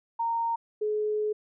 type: tone pair in turn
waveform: sine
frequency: 924 / 424.6 Hz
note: A#5 / G#4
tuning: -16 / +38 cents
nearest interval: octave + minor second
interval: 1346 cents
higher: first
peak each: -25 dBFS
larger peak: neither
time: 0.19-0.56 / 0.81-1.33 s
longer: second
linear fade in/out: 10 ms
effects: none